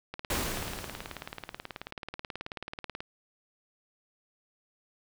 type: click train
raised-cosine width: 0.3 ms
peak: -21 dBFS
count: 54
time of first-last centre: 0.14-3.005 s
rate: 18.5 Hz
type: noise with exponential decay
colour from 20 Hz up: pink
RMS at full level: -29 dBFS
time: 0.3-1.91 s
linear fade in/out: 5 ms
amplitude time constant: 350 ms
effects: none